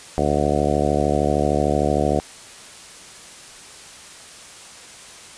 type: harmonic tone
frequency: 73.2 Hz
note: D2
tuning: 5 cents flat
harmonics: 1 / 2 / 3 / 4 / 5 / 6 / 7 / 8 / 9 / 10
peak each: -26 / -26 / -26 / -26 / -26 / -26 / -26 / -26 / -26 / -26 dBFS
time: 0.18-2.2 s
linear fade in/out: 0 ms
effects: white hiss -41 dBFS RMS until 5.37 s + resampled to 22050 Hz

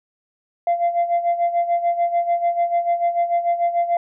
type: tone with tremolo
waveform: sine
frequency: 690 Hz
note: F5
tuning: 21 cents flat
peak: -12 dBFS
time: 0.67-3.97 s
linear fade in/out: 2 ms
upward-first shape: sine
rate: 6.8 Hz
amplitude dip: 75%
effects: tanh soft clip ceiling -13 dBFS

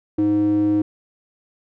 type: tone with band-pass filter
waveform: square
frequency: 103.83 Hz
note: G#2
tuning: in tune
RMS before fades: -18 dBFS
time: 0.18-0.82 s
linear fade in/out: 5 ms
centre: 330 Hz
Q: 6.5
effects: none

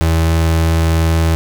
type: tone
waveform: 35% pulse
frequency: 81.6 Hz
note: E2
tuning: 17 cents flat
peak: -9 dBFS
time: 0.01-1.35 s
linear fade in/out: 0 ms
effects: none

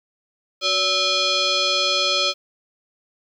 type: tone with frequency modulation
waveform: sine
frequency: 369.1 Hz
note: F#4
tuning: 4 cents flat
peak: -17 dBFS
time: 0.61-2.34 s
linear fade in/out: 50 ms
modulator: 938 Hz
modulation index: 5.1
effects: 9-bit

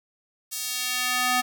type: tone with high-pass filter sweep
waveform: square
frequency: 250.3 Hz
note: B3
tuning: 23 cents sharp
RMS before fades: -26 dBFS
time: 0.51-1.42 s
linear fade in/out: 20 ms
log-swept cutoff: 6700 to 750 Hz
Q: 0.79
effects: none

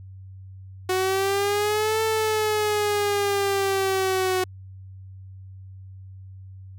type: exponential two-way sweep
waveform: sawtooth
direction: up then down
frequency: 368.8 to 443 to 368.8 Hz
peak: -17 dBFS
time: 0.89-4.44 s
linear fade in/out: 5 ms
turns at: 2.02 s
effects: added 95 Hz sine -39 dBFS peak until 6.78 s

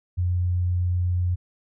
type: tone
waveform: sine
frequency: 89.2 Hz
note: F2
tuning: 37 cents sharp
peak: -20 dBFS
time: 0.17-1.36 s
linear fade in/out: 20 ms
effects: none

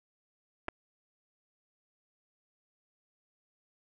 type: clicks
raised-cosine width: 0.5 ms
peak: -20 dBFS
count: 2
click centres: 0.683 / 0.686 s
effects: none

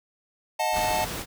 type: chord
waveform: square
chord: D# diminished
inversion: none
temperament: equal with one note detuned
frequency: 622.3 / 726.4 / 880 Hz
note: D#5 / F#5 / A5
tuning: 0 / -32 / 0 cents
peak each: -30 / -29 / -27 dBFS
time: 0.59-1.05 s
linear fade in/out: 10 ms
type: noise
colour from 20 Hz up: pink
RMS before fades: -33 dBFS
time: 0.72-1.26 s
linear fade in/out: 50 ms
effects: none

